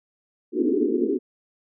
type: band-pass noise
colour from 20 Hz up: white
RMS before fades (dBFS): -22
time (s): 0.52-1.19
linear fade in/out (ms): 50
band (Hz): 230 to 430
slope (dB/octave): 96
effects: none